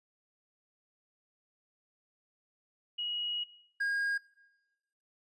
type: tone pair in turn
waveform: sine / triangle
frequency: 2900 / 1627.6 Hz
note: F#7 / G#6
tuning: -35 / -35 cents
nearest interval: minor seventh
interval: 1000 cents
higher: first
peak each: -33 / -27 dBFS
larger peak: second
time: 2.98-3.44 / 3.8-4.18 s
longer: first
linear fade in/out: 10 ms
effects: noise-tail reverb RT60 1.0 s tail -21 dB re dry + resampled to 24000 Hz